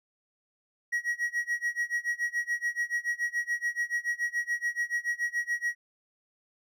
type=tone with tremolo; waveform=triangle; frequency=1907 Hz; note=A#6; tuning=39 cents sharp; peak=-23 dBFS; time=0.92-5.75 s; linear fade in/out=10 ms; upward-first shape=sine; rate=7 Hz; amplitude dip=95%; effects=none